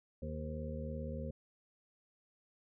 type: harmonic tone with a mistuned harmonic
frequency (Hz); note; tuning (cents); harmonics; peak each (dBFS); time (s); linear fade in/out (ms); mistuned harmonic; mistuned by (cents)
77.7; D#2; -2; 1 / 2 / 3 / 5 / 6 / 7; -42 / -45 / -45 / -54 / -51 / -46; 0.22-1.31; 5; 7; -47
effects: none